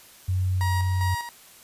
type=tone; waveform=sine; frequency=92.5 Hz; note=F#2; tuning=in tune; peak=-21 dBFS; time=0.28-1.15 s; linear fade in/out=10 ms
type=tone with tremolo; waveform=30% pulse; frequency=950 Hz; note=A#5; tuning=33 cents sharp; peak=-25 dBFS; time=0.61-1.29 s; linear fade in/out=0 ms; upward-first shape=square; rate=2.5 Hz; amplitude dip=55%
effects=white hiss -50 dBFS RMS until 1.63 s + resampled to 32000 Hz